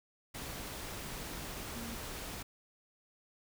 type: tone in noise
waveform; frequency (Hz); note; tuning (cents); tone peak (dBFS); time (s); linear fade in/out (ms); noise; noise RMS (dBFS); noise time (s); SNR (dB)
sine; 233.1; A#3; 0; -43; 1.75-1.95; 10; pink; -43; 0.34-2.43; -3
effects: none